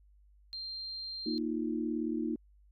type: tone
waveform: sine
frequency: 4174 Hz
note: C8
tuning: 5 cents flat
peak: -38 dBFS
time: 0.53-1.38 s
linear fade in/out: 0 ms
type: chord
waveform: sine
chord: Bb suspended fourth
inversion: none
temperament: equal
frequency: 233.1 / 311.1 / 349.2 Hz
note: Bb3 / Eb4 / F4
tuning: 0 / 0 / 0 cents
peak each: -35 / -34 / -38 dBFS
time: 1.26-2.36 s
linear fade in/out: 5 ms
effects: added 50 Hz sine -59 dBFS peak until 2.71 s